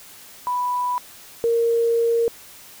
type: tone pair in turn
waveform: sine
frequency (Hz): 987.8 / 464.3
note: B5 / A#4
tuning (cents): 0 / -7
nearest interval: octave + minor second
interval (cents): 1307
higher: first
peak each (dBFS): -20 / -16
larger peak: second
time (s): 0.47-0.98 / 1.44-2.28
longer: second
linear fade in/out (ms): 0
effects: white hiss -44 dBFS RMS until 2.8 s